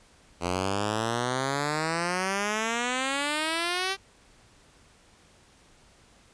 5% pulse exponential sweep, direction up, 86 to 393.5 Hz, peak -15 dBFS, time 0.4-3.97 s, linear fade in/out 50 ms, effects pink hiss -58 dBFS RMS until 6.33 s + resampled to 22050 Hz

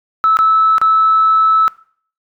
sine tone with dropouts, 1306 Hz, E6, 17 cents flat, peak -7 dBFS, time 0.24-1.68 s, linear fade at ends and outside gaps 0 ms, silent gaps 0.37-0.389 / 0.782-0.815 s, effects noise-tail reverb RT60 0.5 s tail -21 dB re dry + tanh soft clip ceiling -3 dBFS

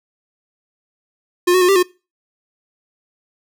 square tone with pitch steps, 355.5 / 369.5 / 358.6 / 392.7 / 359.8 Hz, F4 / F#4 / F4 / G4 / F#4, +31 / -2 / +46 / +3 / -48 cents, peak -11 dBFS, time 1.47-1.83 s, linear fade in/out 10 ms, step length 72 ms, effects noise-tail reverb RT60 0.3 s tail -23 dB re dry

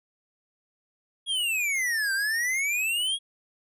square exponential two-way sweep, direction down then up, 3336 to 1550 to 3336 Hz, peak -25 dBFS, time 1.26-3.19 s, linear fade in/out 50 ms, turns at 2.13 s, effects resampled to 32000 Hz

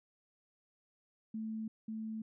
sine tone pair in turn, 220 / 220 Hz, A3 / A3, 0 / 0 cents, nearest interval unison, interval 0 cents, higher neither, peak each -37 / -38 dBFS, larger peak first, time 1.34-1.68 / 1.88-2.22 s, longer neither, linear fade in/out 5 ms, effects none

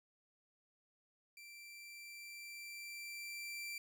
sawtooth tone with level ramp, 2349 Hz, D7, in tune, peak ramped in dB -50 to -39 dBFS, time 1.37-3.78 s, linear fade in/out 2 ms, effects none

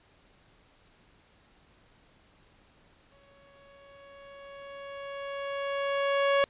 sawtooth tone with exponential growth, 558 Hz, C#5, 11 cents sharp, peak -17 dBFS, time 3.12-6.44 s, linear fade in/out 0 ms, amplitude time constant 720 ms, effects pink hiss -62 dBFS RMS until 6.49 s + resampled to 8000 Hz

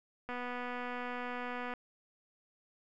click train, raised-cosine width 0.5 ms, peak -26 dBFS, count 357, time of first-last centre 0.29-1.737 s, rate 246 Hz, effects none

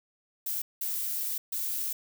violet noise bursts at uneven times, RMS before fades -32 dBFS, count 3, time 0.46-0.62 / 0.81-1.38 / 1.52-1.93 s, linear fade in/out 5 ms, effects none

